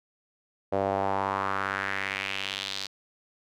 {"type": "tone with band-pass filter sweep", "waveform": "sawtooth", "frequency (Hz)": 97.6, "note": "G2", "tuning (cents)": -7, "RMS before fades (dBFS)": -30, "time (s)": [0.72, 2.87], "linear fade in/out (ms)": 10, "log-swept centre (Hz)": [580, 4400], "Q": 2.8, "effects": []}